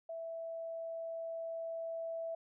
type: tone with level ramp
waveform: sine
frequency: 659.3 Hz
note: E5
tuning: in tune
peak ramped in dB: -40 to -37 dBFS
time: 0.09-2.35 s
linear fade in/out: 5 ms
effects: none